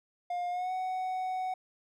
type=tone with pitch glide; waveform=triangle; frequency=709 to 744.7 Hz; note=F5 to F#5; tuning=+26 to +11 cents; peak=-29 dBFS; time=0.3-1.54 s; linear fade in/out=5 ms; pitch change=+85 cents; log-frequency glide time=0.5-0.72 s; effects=none